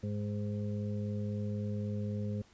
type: harmonic tone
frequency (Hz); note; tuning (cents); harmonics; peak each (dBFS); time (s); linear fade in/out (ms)
103.83; G#2; 0; 1 / 2 / 4 / 5; -35 / -37 / -46 / -46; 0.03-2.42; 5
effects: pink hiss -63 dBFS RMS until 2.53 s + resampled to 16000 Hz